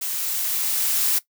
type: noise with level ramp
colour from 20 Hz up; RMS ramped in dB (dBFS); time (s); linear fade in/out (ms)
blue; -27 to -20; 0.01-1.19; 10
effects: noise-tail reverb RT60 0.1 s tail -17 dB re dry